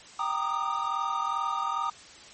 triangle chord, Eb major seventh, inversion first, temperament equal with one note detuned, 784 / 932.3 / 1202.1 / 1244.5 Hz, G5 / Bb5 / D6 / Eb6, 0 / 0 / +40 / 0 cents, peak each -34 / -31 / -30 / -29 dBFS, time 0.19-1.9 s, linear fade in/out 5 ms, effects white hiss -49 dBFS RMS until 2.33 s + MP3 32 kbps

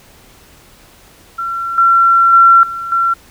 sine tone with level steps, 1360 Hz, F6, 46 cents flat, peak -17 / -6 / -3 / -20 / -10 dBFS, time 1.38-3.14 s, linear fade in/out 10 ms, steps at 1.78 / 2.33 / 2.63 / 2.92 s, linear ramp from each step 2 ms, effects pink hiss -44 dBFS RMS until 3.3 s

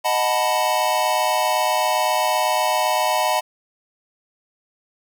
square chord, B dominant seventh, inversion first, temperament equal, 622.3 / 740 / 880 / 987.8 Hz, D#5 / F#5 / A5 / B5, 0 / 0 / 0 / 0 cents, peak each -24 dBFS, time 0.04-3.41 s, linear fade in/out 20 ms, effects none

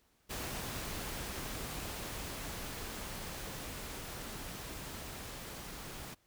pink noise with level ramp, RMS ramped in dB -40 to -46 dBFS, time 0.29-6.15 s, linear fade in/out 20 ms, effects pink hiss -72 dBFS RMS until 6.26 s

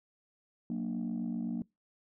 sine chord, Gb augmented, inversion none, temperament equal, 185 / 233.1 / 293.7 Hz, Gb3 / Bb3 / D4, 0 / 0 / 0 cents, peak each -36 / -33 / -39 dBFS, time 0.7-1.62 s, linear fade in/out 2 ms, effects noise-tail reverb RT60 0.2 s tail -25 dB re dry + tanh soft clip ceiling -28 dBFS

